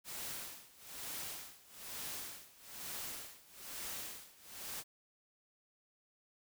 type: noise with tremolo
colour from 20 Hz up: white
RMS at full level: -43 dBFS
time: 0.04-4.84 s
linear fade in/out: 50 ms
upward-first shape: sine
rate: 1.1 Hz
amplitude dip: 90%
effects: none